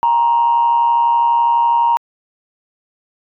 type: tone with amplitude modulation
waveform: sine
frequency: 937 Hz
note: A#5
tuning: 9 cents sharp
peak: -7 dBFS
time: 0.03-1.97 s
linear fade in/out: 0 ms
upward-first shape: sine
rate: 132 Hz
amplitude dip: 55%
effects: tanh soft clip ceiling -5 dBFS